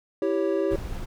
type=chord; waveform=triangle; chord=C# diminished; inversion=first; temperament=equal; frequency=329.6 / 392 / 554.4 Hz; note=E4 / G4 / C#5; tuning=0 / 0 / 0 cents; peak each=-25 / -23 / -26 dBFS; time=0.22-0.76 s; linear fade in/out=2 ms
type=noise; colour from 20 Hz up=brown; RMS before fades=-32 dBFS; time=0.7-1.06 s; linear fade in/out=20 ms
effects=none